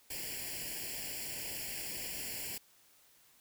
white noise with comb filter, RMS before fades -41 dBFS, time 0.1-2.58 s, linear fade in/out 5 ms, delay 0.4 ms, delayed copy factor +1, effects white hiss -65 dBFS RMS until 3.4 s

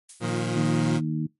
violet noise with exponential decay, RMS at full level -36 dBFS, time 0.09-0.49 s, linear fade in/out 5 ms, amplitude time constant 85 ms
20% pulse chord, Bb suspended fourth, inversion none, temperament equal with one note detuned, 116.54 / 155.56 / 177.46 Hz, Bb2 / Eb3 / F3, 0 / 0 / +28 cents, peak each -23 / -27 / -24 dBFS, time 0.2-1.01 s, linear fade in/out 50 ms
harmonic tone, 77.78 Hz, D#2, in tune, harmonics 2 / 3 / 4, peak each -26 / -30 / -32 dBFS, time 0.56-1.27 s, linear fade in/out 10 ms
effects noise-tail reverb RT60 0.2 s tail -23 dB re dry + MP3 48 kbps

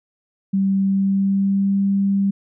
sine tone with pitch glide, 194.4 to 197.34 Hz, G3 to G3, -14 to +12 cents, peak -15 dBFS, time 0.53-2.31 s, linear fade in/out 10 ms, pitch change +26 cents, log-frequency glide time 0.8-1.81 s, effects none

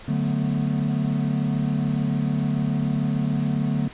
triangle chord, B minor seventh, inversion first, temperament equal, 146.83 / 185 / 220 / 246.9 Hz, D3 / F#3 / A3 / B3, 0 / 0 / 0 / 0 cents, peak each -22 / -27 / -24 / -26 dBFS, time 0.08-3.88 s, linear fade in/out 5 ms, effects pink hiss -43 dBFS RMS until 3.93 s + resampled to 8000 Hz

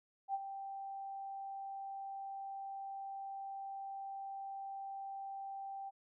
sine tone with ADSR envelope, 784 Hz, G5, in tune, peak -32 dBFS, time 0.28-5.91 s, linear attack 61 ms, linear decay 36 ms, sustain -10 dB, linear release 29 ms, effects none

